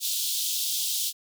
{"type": "high-pass noise", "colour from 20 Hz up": "pink", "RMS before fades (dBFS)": -28, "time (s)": [0, 1.13], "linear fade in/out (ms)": 50, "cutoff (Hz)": 3200, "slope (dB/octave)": 48, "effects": []}